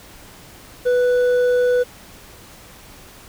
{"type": "tone with hard clipping", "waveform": "triangle", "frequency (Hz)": 493.9, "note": "B4", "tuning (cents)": 0, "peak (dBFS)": -15, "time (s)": [0.85, 1.84], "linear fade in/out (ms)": 20, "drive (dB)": 8, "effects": ["pink hiss -43 dBFS RMS until 3.28 s"]}